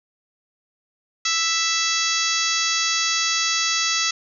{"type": "harmonic tone with a mistuned harmonic", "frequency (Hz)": 660, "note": "E5", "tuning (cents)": 2, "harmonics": [2, 3, 4, 5, 6, 7, 8, 9, 10], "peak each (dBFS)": [-28, -28, -28, -28, -28, -28, -28, -28, -28], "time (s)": [1.25, 4.11], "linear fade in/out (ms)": 5, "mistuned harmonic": 5, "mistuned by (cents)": 20, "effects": []}